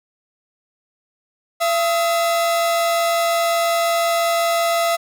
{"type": "tone pair together", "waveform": "45% pulse", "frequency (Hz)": [677.3, 1269], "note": ["E5", "D#6"], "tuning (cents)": [47, 34], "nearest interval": "major seventh", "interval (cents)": 1087, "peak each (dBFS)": [-17, -23], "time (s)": [1.6, 4.97], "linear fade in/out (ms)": 20, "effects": []}